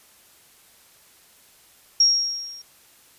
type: tone with level ramp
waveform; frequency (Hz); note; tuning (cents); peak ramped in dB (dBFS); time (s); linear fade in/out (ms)
sine; 5588; F8; 0; -11 to -39; 2-2.62; 5
effects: white hiss -54 dBFS RMS until 3.18 s + resampled to 32000 Hz